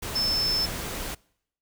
sine tone in noise, 5274 Hz, E8, in tune, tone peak -23 dBFS, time 0.15-0.66 s, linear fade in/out 10 ms, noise pink, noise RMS -33 dBFS, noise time 0.02-1.15 s, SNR +7 dB, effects noise-tail reverb RT60 0.7 s tail -25 dB re dry

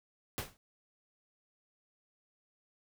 pink noise with exponential decay, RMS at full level -33 dBFS, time 0.38-0.57 s, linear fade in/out 0 ms, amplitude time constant 40 ms, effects none

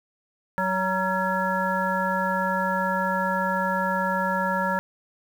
harmonic tone with a mistuned harmonic, 187.4 Hz, F#3, 22 cents sharp, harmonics 1 / 3 / 5 / 7 / 9, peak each -29 / -29 / -26 / -30 / -29 dBFS, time 0.58-4.79 s, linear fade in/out 0 ms, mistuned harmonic 7, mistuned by +74 cents, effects 8-bit

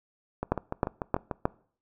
two click trains, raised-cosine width 1 ms, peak -9 / -16 dBFS, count 4 / 7, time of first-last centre 0.52-1.455 / 0.43-1.312 s, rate 3.21 / 6.8 Hz, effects noise-tail reverb RT60 0.5 s tail -23 dB re dry

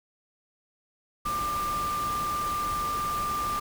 sine tone in noise, 1191 Hz, D6, 24 cents sharp, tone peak -27 dBFS, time 1.25-3.6 s, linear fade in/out 10 ms, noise pink, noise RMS -37 dBFS, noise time 1.25-3.6 s, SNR +7 dB, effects none

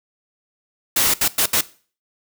white noise bursts at uneven times, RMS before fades -17 dBFS, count 4, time 0.96-1.14 / 1.21-1.28 / 1.38-1.46 / 1.53-1.61 s, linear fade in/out 5 ms, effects noise-tail reverb RT60 0.4 s tail -18 dB re dry

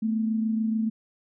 sine tone pair together, 220 / 246.9 Hz, A3 / B3, 0 / 0 cents, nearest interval major second, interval 200 cents, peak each -23 / -34 dBFS, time 0.02-0.9 s, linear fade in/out 10 ms, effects none

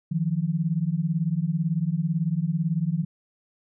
sine beating tone pair, 155.56 / 173.56 Hz, D#3 / F3, 0 / -10 cents, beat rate 18 Hz, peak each -25 dBFS, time 0.11-3.05 s, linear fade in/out 10 ms, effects none

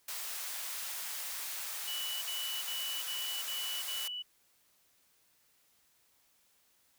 white high-pass noise, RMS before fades -40 dBFS, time 0.08-4.08 s, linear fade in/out 5 ms, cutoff 790 Hz, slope 12 dB/octave
sine tone bursts, 2960 Hz, F#7, in tune, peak -37 dBFS, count 6, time 1.87-4.225 s, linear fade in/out 10 ms, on 350 ms, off 51 ms
effects white hiss -70 dBFS RMS until 6.98 s

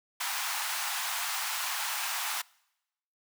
pink high-pass noise, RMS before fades -33 dBFS, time 0.2-2.42 s, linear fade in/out 10 ms, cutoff 780 Hz, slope 48 dB/octave, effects noise-tail reverb RT60 0.9 s tail -25 dB re dry

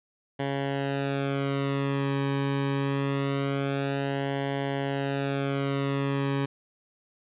sawtooth tone with flanger, 138.59 Hz, C#3, in tune, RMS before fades -28 dBFS, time 0.39-6.46 s, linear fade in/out 10 ms, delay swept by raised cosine 0.79 to 1.46 ms, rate 0.24 Hz, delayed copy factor -0.85, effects resampled to 8000 Hz + 10-bit

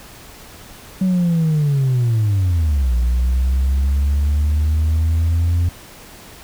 sine linear two-way sweep, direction down then up, 190 to 59.2 to 87 Hz, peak -11 dBFS, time 1.01-5.69 s, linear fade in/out 5 ms, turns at 2.94 s, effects tanh soft clip ceiling -12 dBFS + pink hiss -40 dBFS RMS until 6.43 s

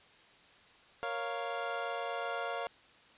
25% pulse chord, Bb minor, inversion none, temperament equal, 466.2 / 554.4 / 698.5 Hz, Bb4 / Db5 / F5, 0 / 0 / 0 cents, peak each -37 / -36 / -34 dBFS, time 1.03-2.67 s, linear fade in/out 0 ms, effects white hiss -60 dBFS RMS until 3.17 s + resampled to 8000 Hz

